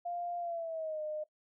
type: tone with pitch glide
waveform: sine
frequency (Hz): 698.5 to 611.6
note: F5 to D#5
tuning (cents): 0 to -30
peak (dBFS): -35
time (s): 0.05-1.24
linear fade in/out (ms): 10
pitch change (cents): -230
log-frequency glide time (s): 0.39-1.02
effects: noise-tail reverb RT60 0.1 s tail -17 dB re dry